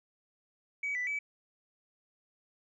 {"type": "tone with pitch steps", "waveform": "sine", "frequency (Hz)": [2272, 1983, 2295], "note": ["C#7", "B6", "D7"], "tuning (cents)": [42, 7, -40], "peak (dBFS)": -30, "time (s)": [0.83, 1.19], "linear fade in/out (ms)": 5, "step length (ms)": 120, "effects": ["tanh soft clip ceiling -28 dBFS"]}